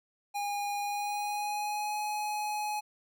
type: tone with pitch glide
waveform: square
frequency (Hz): 816 to 841.4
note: G#5 to G#5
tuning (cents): -31 to +22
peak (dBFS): -32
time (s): 0.34-2.81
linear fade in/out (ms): 20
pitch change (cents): +53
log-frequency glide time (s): 0.78-1.97
effects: none